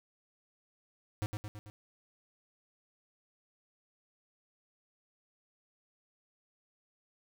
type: tone with echo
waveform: square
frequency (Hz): 105.2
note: G#2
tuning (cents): +23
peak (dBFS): -32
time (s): 1.22-1.26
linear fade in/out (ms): 0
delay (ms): 110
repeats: 4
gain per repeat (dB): -4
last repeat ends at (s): 1.7
effects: none